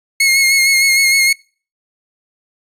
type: tone with vibrato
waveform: sawtooth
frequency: 2162 Hz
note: C#7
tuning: 44 cents flat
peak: -6 dBFS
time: 0.2-1.33 s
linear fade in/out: 5 ms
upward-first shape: sine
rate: 6.5 Hz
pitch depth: 31 cents each way
effects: noise-tail reverb RT60 0.4 s tail -26 dB re dry + resampled to 32000 Hz